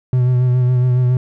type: tone with vibrato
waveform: triangle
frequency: 125.4 Hz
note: B2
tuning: 27 cents sharp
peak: -9 dBFS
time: 0.13-1.17 s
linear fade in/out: 2 ms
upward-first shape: sine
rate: 7.2 Hz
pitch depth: 27 cents each way
effects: none